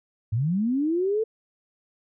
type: linear sweep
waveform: sine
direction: up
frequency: 99.8 to 452 Hz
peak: -21 dBFS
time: 0.32-1.24 s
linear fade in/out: 10 ms
effects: none